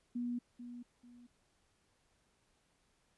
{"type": "tone with echo", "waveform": "sine", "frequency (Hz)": 242, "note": "B3", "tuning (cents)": -35, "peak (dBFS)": -35, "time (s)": [0.15, 0.39], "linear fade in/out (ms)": 10, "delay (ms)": 440, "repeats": 2, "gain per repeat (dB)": -10, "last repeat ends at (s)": 1.27, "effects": ["pink hiss -75 dBFS RMS until 3.17 s", "resampled to 24000 Hz"]}